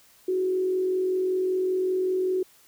sine tone with frequency modulation, 371.2 Hz, F#4, 6 cents sharp, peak -22 dBFS, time 0.28-2.43 s, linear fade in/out 5 ms, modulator 45.2 Hz, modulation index 0.32, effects white hiss -57 dBFS RMS until 2.67 s

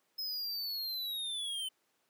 square linear sweep, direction down, 5150 to 3038 Hz, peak -36 dBFS, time 0.18-1.69 s, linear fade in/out 10 ms, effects pink hiss -75 dBFS RMS until 2.09 s + high-pass 300 Hz 12 dB/octave

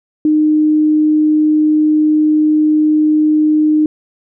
sine tone, 306.2 Hz, D#4, 28 cents flat, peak -8 dBFS, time 0.25-3.86 s, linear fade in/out 2 ms, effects none

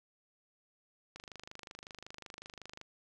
click train, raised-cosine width 0.2 ms, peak -29 dBFS, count 43, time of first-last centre 1.16-2.814 s, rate 25.4 Hz, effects none

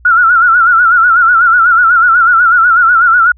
sine tone with vibrato, 1396.9 Hz, F6, in tune, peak -4 dBFS, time 0.05-3.32 s, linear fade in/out 5 ms, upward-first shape sine, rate 8.1 Hz, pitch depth 97 cents each way, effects added 60 Hz sine -38 dBFS peak until 3.37 s

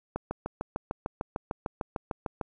click train, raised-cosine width 1 ms, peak -17 dBFS, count 16, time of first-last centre 0.16-2.412 s, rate 6.66 Hz, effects none

